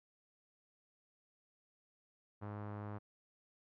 sawtooth tone with low-pass filter, 103.83 Hz, G#2, in tune, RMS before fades -45 dBFS, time 2.41-2.99 s, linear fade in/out 20 ms, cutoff 1200 Hz, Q 1.6, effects none

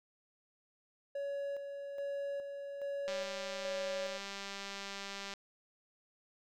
triangle tone with tremolo, 562 Hz, C#5, 24 cents sharp, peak -34 dBFS, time 1.15-4.18 s, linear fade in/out 5 ms, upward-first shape square, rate 1.2 Hz, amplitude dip 45%
click train, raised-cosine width 0.2 ms, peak -26 dBFS, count 448, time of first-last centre 3.08-5.338 s, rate 198 Hz
effects none

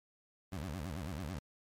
20% pulse tone with vibrato, 82.8 Hz, E2, 8 cents sharp, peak -34 dBFS, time 0.52-1.39 s, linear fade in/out 5 ms, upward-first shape sine, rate 9.1 Hz, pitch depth 290 cents each way, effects MP3 64 kbps

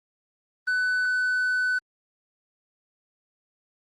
triangle tone with quantisation, 1500 Hz, F#6, 23 cents sharp, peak -20 dBFS, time 0.67-1.79 s, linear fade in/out 10 ms, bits 8, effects low-pass 7000 Hz 12 dB/octave + Opus 24 kbps

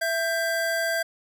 square tone pair together, 665 / 1582.7 Hz, E5 / G6, +15 / +16 cents, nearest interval octave + minor third, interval 1501 cents, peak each -27 dBFS, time 0.01-1.03 s, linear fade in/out 10 ms, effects none

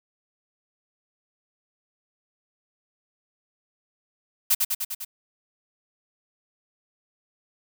blue noise with echo, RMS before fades -19 dBFS, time 4.5-4.55 s, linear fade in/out 10 ms, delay 100 ms, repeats 5, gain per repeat -3 dB, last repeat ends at 5.05 s, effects none

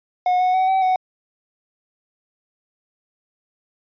triangle tone with pitch steps, 726 / 735 / 751 / 764 / 744 Hz, F#5 / F#5 / F#5 / G5 / F#5, -33 / -12 / +26 / -45 / +9 cents, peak -13 dBFS, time 0.26-0.96 s, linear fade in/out 2 ms, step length 140 ms, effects resampled to 11025 Hz

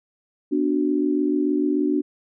sine chord, B minor, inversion none, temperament equal, 246.9 / 293.7 / 370 Hz, B3 / D4 / F#4, 0 / 0 / 0 cents, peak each -26 / -20 / -25 dBFS, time 0.51-2.02 s, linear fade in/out 20 ms, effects none

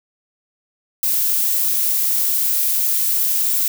violet noise, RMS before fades -18 dBFS, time 1.03-3.68 s, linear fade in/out 2 ms, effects none

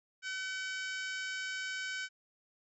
harmonic tone, 759 Hz, F#5, 44 cents sharp, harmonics 2 / 3 / 4 / 5 / 6 / 7 / 8 / 9 / 10, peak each -38 / -44 / -46 / -52 / -51 / -49 / -56 / -52 / -56 dBFS, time 0.22-2.09 s, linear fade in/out 50 ms, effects none

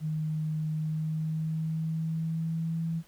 sine tone with pitch glide, 155.56 to 164.24 Hz, D#3 to E3, 0 to -6 cents, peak -28 dBFS, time 0-3.03 s, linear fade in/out 50 ms, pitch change +94 cents, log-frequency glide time 0.76-2.84 s, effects pink hiss -60 dBFS RMS until 3.07 s

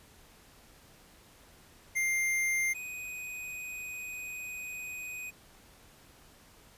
square tone pair in turn, 2100 / 2497 Hz, C7 / D#7, +6 / +6 cents, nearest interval minor third, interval 300 cents, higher second, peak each -28 / -39 dBFS, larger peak first, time 1.95-2.74 / 2.74-5.31 s, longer second, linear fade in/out 20 ms, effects pink hiss -58 dBFS RMS until 6.77 s + resampled to 32000 Hz

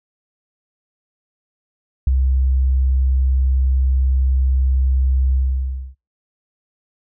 sine tone with ADSR envelope, 65.41 Hz, C2, in tune, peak -9 dBFS, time 2.07-5.95 s, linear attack 4 ms, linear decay 14 ms, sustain -4 dB, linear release 610 ms, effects noise-tail reverb RT60 0.3 s tail -25 dB re dry

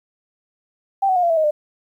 sine tone with pitch steps, 783 / 748.9 / 716.4 / 685.2 / 655.4 / 626.9 / 599.6 Hz, G5 / F#5 / F5 / F5 / E5 / D#5 / D5, -2 / +21 / +44 / -33 / -10 / +13 / +36 cents, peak -14 dBFS, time 1.02-1.51 s, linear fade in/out 10 ms, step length 70 ms, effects 9-bit

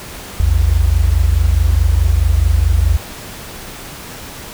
sine tone pair together, 57.72 / 82.41 Hz, A#1 / E2, -16 / 0 cents, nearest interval tritone, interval 616 cents, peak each -12 dBFS, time 0.4-2.97 s, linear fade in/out 0 ms, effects pink hiss -31 dBFS RMS until 4.53 s

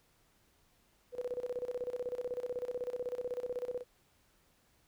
sine tone with tremolo, 493.9 Hz, B4, in tune, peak -33 dBFS, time 1.12-3.84 s, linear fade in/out 50 ms, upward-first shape square, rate 16 Hz, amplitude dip 80%, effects pink hiss -70 dBFS RMS until 4.87 s

